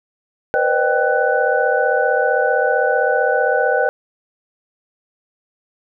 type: tone cluster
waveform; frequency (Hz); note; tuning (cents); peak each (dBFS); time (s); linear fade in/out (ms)
sine; 483.5 / 519 / 606 / 780 / 1490; B4 / C5 / D#5 / G5 / F#6; -37 / -14 / -46 / -9 / +12; -20; 0.54-3.89; 0
effects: none

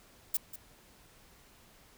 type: noise with echo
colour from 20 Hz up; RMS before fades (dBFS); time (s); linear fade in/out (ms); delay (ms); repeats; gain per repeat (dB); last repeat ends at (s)
violet; -29; 0.34-0.37; 5; 190; 1; -14; 0.56
effects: pink hiss -60 dBFS RMS until 1.97 s

